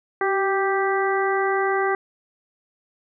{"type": "harmonic tone with a mistuned harmonic", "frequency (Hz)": 392.3, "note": "G4", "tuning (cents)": 1, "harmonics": [1, 2, 3, 4, 5], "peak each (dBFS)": [-22, -25, -27, -28, -29], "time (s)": [0.21, 1.95], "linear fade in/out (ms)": 2, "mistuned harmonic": 1, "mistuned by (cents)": -33, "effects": []}